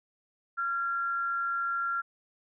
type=tone pair together; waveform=sine; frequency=1377 / 1648 Hz; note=F6 / G#6; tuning=-25 / -14 cents; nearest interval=minor third; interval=311 cents; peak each=-28 / -40 dBFS; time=0.57-2.02 s; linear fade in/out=20 ms; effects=none